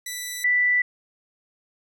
10% pulse / sine tone pair in turn, 1975.5 / 1975.5 Hz, B6 / B6, 0 / 0 cents, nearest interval unison, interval 0 cents, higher neither, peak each -21 / -17 dBFS, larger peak second, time 0.06-0.44 / 0.44-0.82 s, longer neither, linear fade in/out 5 ms, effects none

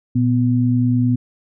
sine tone pair together, 118.9 / 248.3 Hz, A#2 / B3, +35 / +9 cents, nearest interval octave + minor second, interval 1274 cents, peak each -16 dBFS, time 0.15-1.16 s, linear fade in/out 10 ms, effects none

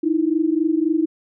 sine tone pair together, 307.4 / 331.2 Hz, D#4 / E4, -21 / +8 cents, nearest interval minor second, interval 129 cents, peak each -19 dBFS, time 0.03-1.06 s, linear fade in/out 10 ms, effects none

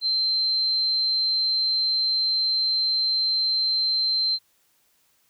sine tone, 4119 Hz, C8, 28 cents flat, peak -20 dBFS, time 0.01-4.39 s, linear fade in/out 50 ms, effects white hiss -65 dBFS RMS until 5.29 s

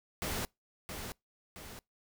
pink noise with echo, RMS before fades -36 dBFS, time 0.22-0.45 s, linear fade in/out 0 ms, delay 670 ms, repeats 2, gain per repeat -6 dB, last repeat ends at 1.79 s, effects noise-tail reverb RT60 0.2 s tail -26 dB re dry

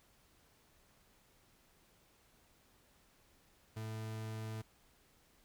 40% pulse tone, 110 Hz, A2, in tune, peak -40 dBFS, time 3.76-4.62 s, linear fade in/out 10 ms, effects pink hiss -69 dBFS RMS until 5.44 s

